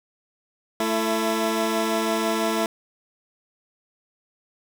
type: tone pair together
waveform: 15% pulse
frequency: 221.2 / 334.8 Hz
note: A3 / E4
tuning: +9 / +27 cents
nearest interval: perfect fifth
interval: 718 cents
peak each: -18 dBFS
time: 0.8-2.66 s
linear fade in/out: 2 ms
effects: none